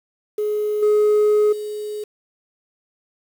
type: tone with level steps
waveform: sine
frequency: 421.2 Hz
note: G#4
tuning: 24 cents sharp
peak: -18 / -10 / -25 dBFS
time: 0.38-2.04 s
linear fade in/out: 5 ms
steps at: 0.82 / 1.52 s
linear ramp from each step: 10 ms
effects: tanh soft clip ceiling -12 dBFS + 7-bit